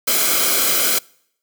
white noise with comb filter, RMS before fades -17 dBFS, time 0.07-0.99 s, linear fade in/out 10 ms, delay 1.1 ms, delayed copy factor -0.65, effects noise-tail reverb RT60 0.7 s tail -26 dB re dry + high-pass 200 Hz 12 dB/octave

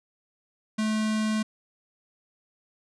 square tone with notch filter, 216.6 Hz, A3, 27 cents flat, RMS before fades -26 dBFS, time 0.78-1.43 s, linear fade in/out 10 ms, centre 540 Hz, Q 1.3, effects resampled to 22050 Hz

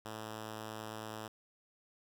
5% pulse tone, 109.2 Hz, A2, 13 cents flat, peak -31 dBFS, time 0.05-1.28 s, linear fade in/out 5 ms, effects none

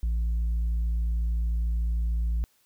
triangle tone with tanh clipping, 56.8 Hz, A#1, 44 cents flat, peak -24 dBFS, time 0.03-2.44 s, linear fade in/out 0 ms, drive 7 dB, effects white hiss -66 dBFS RMS until 2.65 s

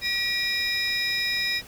triangle tone cluster, 1924 / 2393 / 3808 / 5090 Hz, B6 / D7 / A#7 / D#8, -46 / +32 / +36 / +39 cents, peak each -27 dBFS, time 0.01-1.62 s, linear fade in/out 50 ms, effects tanh soft clip ceiling -16 dBFS + pink hiss -46 dBFS RMS until 1.67 s

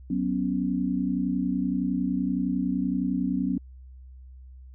sine chord, F# suspended fourth, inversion none, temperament just, 185 / 246.7 / 277.5 Hz, F#3 / B3 / C#4, 0 / -2 / +2 cents, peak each -28 dBFS, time 0.1-3.58 s, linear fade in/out 5 ms, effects added 64 Hz sine -43 dBFS peak until 4.74 s

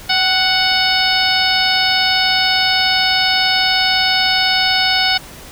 harmonic tone with a mistuned harmonic, 740 Hz, F#5, in tune, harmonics 1 / 2 / 3 / 4 / 5 / 6 / 7, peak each -20 / -20 / -20 / -20 / -20 / -20 / -20 dBFS, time 0.09-5.18 s, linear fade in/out 10 ms, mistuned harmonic 1, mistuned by +37 cents, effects pink hiss -36 dBFS RMS until 5.51 s

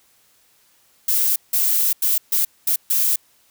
violet noise bursts at uneven times, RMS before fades -18 dBFS, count 6, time 1.08-1.36 / 1.53-1.93 / 2.02-2.18 / 2.32-2.45 / 2.67-2.76 / 2.9-3.16 s, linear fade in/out 5 ms, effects white hiss -58 dBFS RMS until 3.5 s

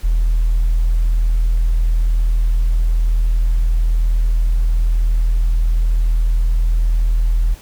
sine tone, 40.52 Hz, E1, 29 cents flat, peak -10 dBFS, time 0.03-7.55 s, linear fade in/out 20 ms, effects tanh soft clip ceiling -9 dBFS + pink hiss -43 dBFS RMS until 7.61 s

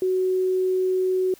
sine tone, 372.1 Hz, F#4, 10 cents sharp, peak -19 dBFS, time 0.02-1.34 s, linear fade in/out 2 ms, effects white hiss -52 dBFS RMS until 1.39 s

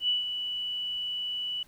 sine tone with ADSR envelope, 2960 Hz, F#7, in tune, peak -22 dBFS, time 0-1.63 s, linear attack 85 ms, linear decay 150 ms, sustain -8 dB, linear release 3 ms, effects pink hiss -60 dBFS RMS until 1.67 s

